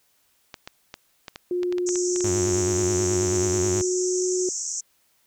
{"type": "clicks", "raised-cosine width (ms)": 0.2, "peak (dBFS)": -18, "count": 12, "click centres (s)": [0.542, 0.675, 0.941, 1.282, 1.359, 1.632, 1.725, 1.783, 1.89, 1.957, 2.161, 2.207]}
{"type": "tone with pitch glide", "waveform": "sine", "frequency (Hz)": [356.9, 365.5], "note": ["F4", "F#4"], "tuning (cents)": [38, -21], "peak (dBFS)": -22, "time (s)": [1.51, 4.49], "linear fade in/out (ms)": 2, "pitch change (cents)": 41, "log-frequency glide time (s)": [1.73, 4.28]}
{"type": "band-pass noise", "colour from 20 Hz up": "pink", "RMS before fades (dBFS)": -30, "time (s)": [1.86, 4.81], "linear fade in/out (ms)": 10, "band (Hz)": [5700, 7700], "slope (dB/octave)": 96}
{"type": "tone with vibrato", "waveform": "sawtooth", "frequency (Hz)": 96.2, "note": "G2", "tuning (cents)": -32, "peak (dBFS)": -22, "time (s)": [2.24, 3.82], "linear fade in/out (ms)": 5, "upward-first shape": "sine", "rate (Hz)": 9.3, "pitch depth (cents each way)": 150}
{"effects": ["white hiss -65 dBFS RMS until 5.26 s"]}